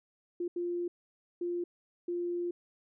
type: tone bursts at uneven times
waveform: sine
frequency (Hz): 349.2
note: F4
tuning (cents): 0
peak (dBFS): -31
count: 4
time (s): 0.4-0.48 / 0.56-0.88 / 1.41-1.64 / 2.08-2.51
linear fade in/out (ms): 5
effects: none